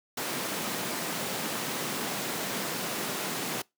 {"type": "high-pass noise", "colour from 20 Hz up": "pink", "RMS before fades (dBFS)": -33, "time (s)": [0.17, 3.62], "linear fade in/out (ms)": 5, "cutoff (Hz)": 160, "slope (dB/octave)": 24, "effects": ["noise-tail reverb RT60 0.2 s tail -24 dB re dry"]}